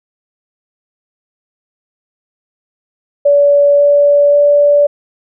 sine tone with pitch steps, 573 / 576.3 / 579.7 Hz, D5 / D5 / D5, -43 / -33 / -23 cents, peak -5 dBFS, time 3.25-4.87 s, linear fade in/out 10 ms, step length 540 ms, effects none

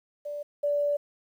sine tone pair in turn, 585 / 580.3 Hz, D5 / D5, -7 / -21 cents, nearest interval unison, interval 14 cents, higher first, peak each -32 / -23 dBFS, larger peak second, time 0.25-0.43 / 0.63-0.97 s, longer second, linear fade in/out 10 ms, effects 10-bit

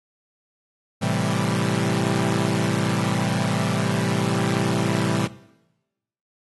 sawtooth chord, A minor seventh, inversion none, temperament equal, 110 / 130.81 / 164.81 / 196 Hz, A2 / C3 / E3 / G3, 0 / 0 / 0 / 0 cents, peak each -22 dBFS, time 1.01-5.28 s, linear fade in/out 20 ms, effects noise-tail reverb RT60 1.0 s tail -19 dB re dry + AAC 32 kbps

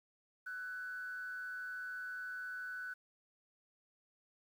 sine tone with frequency modulation, 1496 Hz, F#6, 19 cents sharp, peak -40 dBFS, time 0.46-2.94 s, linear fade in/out 10 ms, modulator 151 Hz, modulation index 0.4, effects tanh soft clip ceiling -37 dBFS + 11-bit

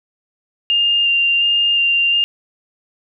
sine tone with vibrato, 2800 Hz, F7, 4 cents sharp, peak -12 dBFS, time 0.7-2.24 s, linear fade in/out 0 ms, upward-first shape square, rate 1.4 Hz, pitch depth 10 cents each way, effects none

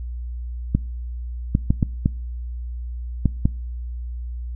clicks, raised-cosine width 5 ms, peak -4 dBFS, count 7, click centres 0.75 / 1.551 / 1.705 / 1.828 / 2.059 / 3.257 / 3.455 s, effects noise-tail reverb RT60 0.5 s tail -25 dB re dry + added 60 Hz sine -27 dBFS peak until 4.55 s

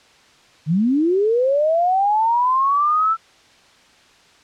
sine linear sweep, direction up, 142.3 to 1340 Hz, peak -14 dBFS, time 0.66-3.17 s, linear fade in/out 50 ms, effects white hiss -51 dBFS RMS until 4.43 s + low-pass 5000 Hz 12 dB/octave

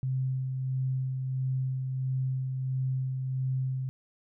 sine tone with tremolo, 130.81 Hz, C3, in tune, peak -26 dBFS, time 0.03-3.89 s, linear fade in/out 0 ms, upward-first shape sine, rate 1.5 Hz, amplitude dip 35%, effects none

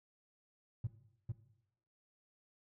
triangle tone with echo, 113.9 Hz, A#2, 40 cents flat, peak -30 dBFS, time 0.84-0.87 s, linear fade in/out 5 ms, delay 450 ms, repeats 1, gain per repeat -3 dB, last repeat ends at 1.32 s, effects noise-tail reverb RT60 0.8 s tail -17 dB re dry + tanh soft clip ceiling -31 dBFS

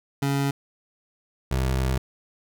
25% pulse tone pair in turn, 139.4 / 65.07 Hz, C#3 / C2, +10 / -9 cents, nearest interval octave + minor second, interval 1319 cents, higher first, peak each -18 dBFS, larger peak neither, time 0.22-0.51 / 1.51-1.98 s, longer second, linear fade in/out 5 ms, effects none

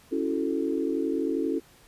sine chord, F# minor seventh, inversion second, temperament equal, 277.2 / 329.6 / 370 / 440 Hz, C#4 / E4 / F#4 / A4, 0 / 0 / 0 / 0 cents, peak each -29 / -29 / -33 / -31 dBFS, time 0.11-1.6 s, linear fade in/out 20 ms, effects pink hiss -56 dBFS RMS until 1.87 s + resampled to 32000 Hz

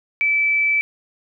sine tone, 2313 Hz, D7, 27 cents flat, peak -15 dBFS, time 0.21-0.81 s, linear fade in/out 0 ms, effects none

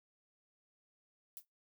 violet noise with exponential decay, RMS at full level -42 dBFS, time 1.37-1.45 s, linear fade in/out 0 ms, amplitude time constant 16 ms, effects noise-tail reverb RT60 0.2 s tail -25 dB re dry

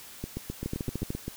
two click trains, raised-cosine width 3 ms, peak -18 / -20 dBFS, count 7 / 9, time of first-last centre 0.66-1.104 / 0.24-1.28 s, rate 13.5 / 7.69 Hz, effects white hiss -47 dBFS RMS until 1.36 s

